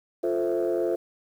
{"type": "chord", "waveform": "sine", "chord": "F major seventh", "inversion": "none", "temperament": "equal", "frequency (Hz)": [349.2, 440, 523.3, 659.3], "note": ["F4", "A4", "C5", "E5"], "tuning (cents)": [0, 0, 0, 0], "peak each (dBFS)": [-25, -28, -28, -30], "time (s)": [0.23, 0.96], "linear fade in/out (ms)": 10, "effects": ["tanh soft clip ceiling -17 dBFS", "9-bit"]}